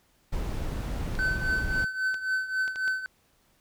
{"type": "noise", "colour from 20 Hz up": "brown", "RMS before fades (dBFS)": -31, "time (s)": [0.32, 1.85], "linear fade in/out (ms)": 10}
{"type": "clicks", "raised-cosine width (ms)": 0.2, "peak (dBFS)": -23, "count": 5, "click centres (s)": [1.153, 2.143, 2.679, 2.759, 2.879]}
{"type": "tone with tremolo", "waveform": "triangle", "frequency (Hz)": 1523, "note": "F#6", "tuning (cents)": 50, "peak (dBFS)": -21, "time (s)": [1.19, 3.06], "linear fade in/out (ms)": 0, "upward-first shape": "triangle", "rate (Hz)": 3.7, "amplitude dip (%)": 80}
{"effects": ["pink hiss -66 dBFS RMS until 3.6 s"]}